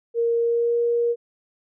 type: tone with pitch glide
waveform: sine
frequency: 466.2 to 472.2 Hz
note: A#4 to A#4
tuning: 0 to +22 cents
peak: -18 dBFS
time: 0.14-1.16 s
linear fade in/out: 50 ms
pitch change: +22 cents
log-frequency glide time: 0.38-0.78 s
effects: none